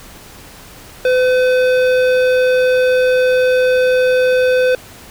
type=tone with hard clipping; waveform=triangle; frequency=507 Hz; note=B4; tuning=45 cents sharp; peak=-12 dBFS; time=1.05-4.75 s; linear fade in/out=2 ms; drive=17 dB; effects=pink hiss -38 dBFS RMS until 5.1 s